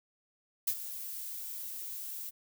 violet noise with ADSR envelope, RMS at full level -28 dBFS, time 0.67-2.31 s, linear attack 7 ms, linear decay 64 ms, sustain -13 dB, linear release 26 ms, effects none

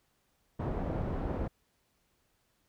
pink low-pass noise, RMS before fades -34 dBFS, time 0.59-1.48 s, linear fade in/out 10 ms, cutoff 720 Hz, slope 12 dB/octave, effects pink hiss -74 dBFS RMS until 2.68 s

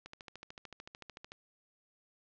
click train, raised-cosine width 0.2 ms, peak -29 dBFS, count 18, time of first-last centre 0.06-1.319 s, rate 13.5 Hz, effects low-pass 5000 Hz 12 dB/octave

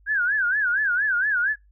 sine tone with vibrato, 1568 Hz, G6, in tune, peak -19 dBFS, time 0.06-1.56 s, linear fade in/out 50 ms, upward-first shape sine, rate 4.3 Hz, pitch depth 180 cents each way, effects noise-tail reverb RT60 0.2 s tail -25 dB re dry + added 50 Hz sine -53 dBFS peak until 1.71 s

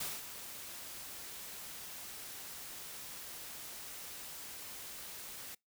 white noise with ADSR envelope, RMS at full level -38 dBFS, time 0-5.55 s, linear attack 6 ms, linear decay 210 ms, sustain -9 dB, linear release 7 ms, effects noise-tail reverb RT60 0.2 s tail -26 dB re dry

